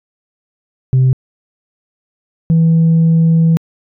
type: tone pair in turn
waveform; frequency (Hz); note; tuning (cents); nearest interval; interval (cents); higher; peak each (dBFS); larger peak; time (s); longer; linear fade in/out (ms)
sine; 130 / 163.79; C3 / E3; -11 / -11; major third; 400; second; -5; neither; 0.93-1.13 / 2.5-3.57; second; 0
effects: tanh soft clip ceiling -5 dBFS